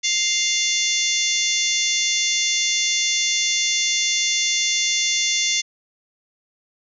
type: harmonic tone with a mistuned harmonic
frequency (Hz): 698.5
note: F5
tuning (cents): 0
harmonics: 3 / 4 / 5 / 6 / 7 / 8 / 9 / 10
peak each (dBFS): -25 / -29 / -24 / -29 / -31 / -26 / -24 / -31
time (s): 0.03-5.62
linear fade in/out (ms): 20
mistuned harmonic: 6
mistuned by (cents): +48
effects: none